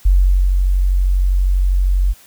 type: tone with ADSR envelope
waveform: sine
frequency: 46.25 Hz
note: F#1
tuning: in tune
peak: -7 dBFS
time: 0.05-2.14 s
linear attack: 10 ms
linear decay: 450 ms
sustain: -4 dB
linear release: 32 ms
effects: white hiss -46 dBFS RMS until 2.26 s